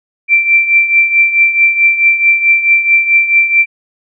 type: tone with tremolo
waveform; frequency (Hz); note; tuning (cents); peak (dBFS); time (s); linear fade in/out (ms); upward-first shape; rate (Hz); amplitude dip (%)
sine; 2349; D7; 0; -3; 0.28-3.66; 50; triangle; 4.6; 75
effects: none